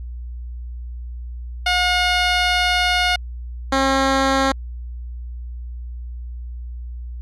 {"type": "tone pair in turn", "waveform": "10% pulse", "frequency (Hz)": [720, 269.2], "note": ["F#5", "C4"], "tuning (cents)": [-47, 49], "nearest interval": "octave + perfect fourth", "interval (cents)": 1704, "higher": "first", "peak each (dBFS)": -7, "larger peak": "neither", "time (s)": [[1.66, 3.16], [3.72, 4.52]], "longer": "first", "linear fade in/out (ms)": 5, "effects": ["added 60 Hz sine -28 dBFS peak until 7.21 s", "low-pass 6000 Hz 12 dB/octave"]}